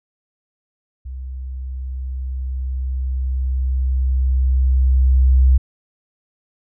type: tone with level ramp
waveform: sine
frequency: 64.7 Hz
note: C2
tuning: 19 cents flat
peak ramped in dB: -27 to -8 dBFS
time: 1.05-5.58 s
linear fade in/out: 10 ms
effects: none